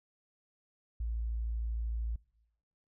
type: tone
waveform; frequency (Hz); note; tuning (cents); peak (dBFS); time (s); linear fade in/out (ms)
sine; 56.6; A1; +50; -32; 1-2.16; 5
effects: noise-tail reverb RT60 1.0 s tail -25 dB re dry